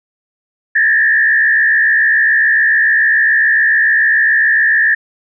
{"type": "tone with frequency modulation", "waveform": "sine", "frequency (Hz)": 1763, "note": "A6", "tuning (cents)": 3, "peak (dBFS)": -8, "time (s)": [0.75, 4.95], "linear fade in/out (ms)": 10, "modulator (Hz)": 67, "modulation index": 1.3, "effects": []}